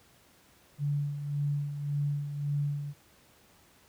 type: tone with tremolo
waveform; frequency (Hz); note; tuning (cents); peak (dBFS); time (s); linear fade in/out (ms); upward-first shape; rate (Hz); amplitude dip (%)
sine; 144.4; D3; -29; -26; 0.78-2.94; 50; sine; 1.8; 60
effects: pink hiss -61 dBFS RMS until 3.88 s + high-pass 60 Hz 12 dB/octave